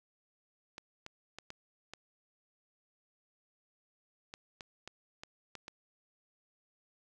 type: clicks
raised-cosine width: 0.2 ms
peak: -27 dBFS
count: 11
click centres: 0.781 / 1.064 / 1.386 / 1.504 / 1.936 / 4.339 / 4.608 / 4.876 / 5.235 / 5.553 / 5.681 s
effects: none